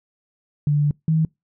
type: tone pair in turn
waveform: sine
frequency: 146.83 / 159.02 Hz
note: D3 / D#3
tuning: 0 / +38 cents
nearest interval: minor second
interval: 138 cents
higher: second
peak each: -15 dBFS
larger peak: neither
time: 0.67-0.91 / 1.08-1.25 s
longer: first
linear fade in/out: 2 ms
effects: noise-tail reverb RT60 0.2 s tail -26 dB re dry